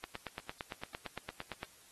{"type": "click train", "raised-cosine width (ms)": 0.3, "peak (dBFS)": -24, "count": 15, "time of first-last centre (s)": [0.04, 1.631], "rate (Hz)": 8.8, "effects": ["white hiss -61 dBFS RMS until 1.91 s", "AAC 32 kbps"]}